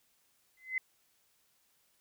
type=tone with exponential growth; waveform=sine; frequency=2045 Hz; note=C7; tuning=40 cents flat; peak=-27 dBFS; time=0.57-0.78 s; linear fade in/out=2 ms; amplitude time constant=45 ms; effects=white hiss -72 dBFS RMS until 2 s